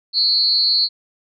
sine tone with amplitude modulation, 4309 Hz, C#8, 50 cents flat, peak -9 dBFS, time 0.13-0.89 s, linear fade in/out 50 ms, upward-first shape sine, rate 226 Hz, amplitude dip 100%, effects none

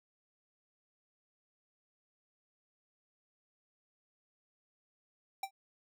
square tone with exponential decay, 780 Hz, G5, 9 cents flat, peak -32 dBFS, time 5.43-5.51 s, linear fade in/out 5 ms, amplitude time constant 16 ms, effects none

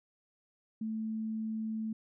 sine tone, 220 Hz, A3, in tune, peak -33 dBFS, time 0.81-1.93 s, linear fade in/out 5 ms, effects none

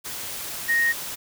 sine tone in noise, 1864.7 Hz, A#6, in tune, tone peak -18 dBFS, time 0.68-0.93 s, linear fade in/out 20 ms, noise white, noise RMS -33 dBFS, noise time 0.04-1.16 s, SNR +12 dB, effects none

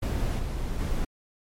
brown noise with level steps, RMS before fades -26 / -30 / -27 dBFS, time 0.02-1.05 s, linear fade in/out 10 ms, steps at 0.39 / 0.79 s, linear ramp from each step 2 ms, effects MP3 64 kbps

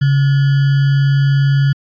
sine tone with sample-and-hold, 138.6 Hz, C#3, in tune, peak -9 dBFS, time 0.01-1.73 s, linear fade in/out 10 ms, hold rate 1575 Hz, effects resampled to 11025 Hz

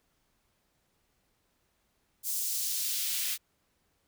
white noise with high-pass filter sweep, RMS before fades -32 dBFS, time 2.23-3.38 s, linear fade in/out 50 ms, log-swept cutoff 7000 to 2300 Hz, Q 1, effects pink hiss -74 dBFS RMS until 4.07 s

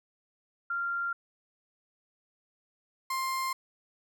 sine / 35% pulse tone pair in turn, 1388 / 1053.5 Hz, F6 / C6, -11 / +12 cents, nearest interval perfect fourth, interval 477 cents, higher first, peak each -29 / -28 dBFS, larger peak second, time 0.7-1.13 / 3.1-3.53 s, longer neither, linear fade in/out 5 ms, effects none

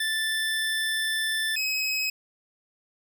25% pulse tone pair in turn, 1763 / 2548 Hz, A6 / D#7, +3 / +41 cents, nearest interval tritone, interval 638 cents, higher second, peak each -21 dBFS, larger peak neither, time 0-1.56 / 1.56-2.1 s, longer first, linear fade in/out 5 ms, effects none

